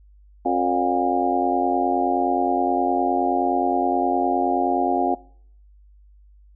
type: harmonic tone with a mistuned harmonic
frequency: 89.6 Hz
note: F2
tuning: 45 cents sharp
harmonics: 3 / 4 / 5 / 6 / 7 / 8 / 9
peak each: -25 / -25 / -32 / -33 / -31 / -23 / -25 dBFS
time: 0.45-5.15 s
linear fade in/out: 10 ms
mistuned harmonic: 7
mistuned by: -79 cents
effects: noise-tail reverb RT60 0.6 s tail -23 dB re dry + added 50 Hz sine -48 dBFS peak until 6.55 s